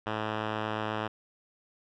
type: tone with low-pass filter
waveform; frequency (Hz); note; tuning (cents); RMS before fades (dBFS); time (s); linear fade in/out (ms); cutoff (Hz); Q
5% pulse; 108.3; A2; -27; -33; 0.06-1.08; 10; 2400; 1.5
effects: none